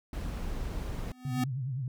brown noise, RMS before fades -35 dBFS, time 0.13-1.12 s, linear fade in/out 2 ms
square tone with exponential growth, 252.1 Hz, B3, 36 cents sharp, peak -26 dBFS, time 1.05-1.44 s, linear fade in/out 5 ms, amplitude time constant 83 ms
sine tone with vibrato, 130.81 Hz, C3, in tune, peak -31 dBFS, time 1.25-1.88 s, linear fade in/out 2 ms, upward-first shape triangle, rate 9.7 Hz, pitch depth 170 cents each way
effects none

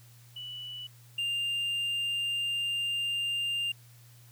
sine / triangle tone pair in turn, 2960 / 2798 Hz, F#7 / F7, 0 / +3 cents, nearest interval minor second, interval 97 cents, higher first, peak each -38 / -27 dBFS, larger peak second, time 0.36-0.87 / 1.18-3.72 s, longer second, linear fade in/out 5 ms, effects added 119 Hz sine -53 dBFS peak until 4.31 s + white hiss -60 dBFS RMS until 4.31 s

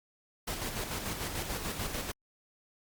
pink noise with tremolo, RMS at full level -35 dBFS, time 0.47-2.12 s, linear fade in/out 10 ms, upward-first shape square, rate 6.8 Hz, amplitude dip 40%, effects Opus 48 kbps

